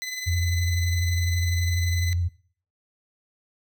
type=tone with tremolo; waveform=20% pulse; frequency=2017 Hz; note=B6; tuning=36 cents sharp; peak=-23 dBFS; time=0.02-2.13 s; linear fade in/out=0 ms; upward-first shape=sine; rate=20 Hz; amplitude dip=45%
type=tone with vibrato; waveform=sine; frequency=87.31 Hz; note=F2; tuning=in tune; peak=-21 dBFS; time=0.26-2.29 s; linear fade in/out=20 ms; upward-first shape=triangle; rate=12 Hz; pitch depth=50 cents each way
effects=noise-tail reverb RT60 0.5 s tail -20 dB re dry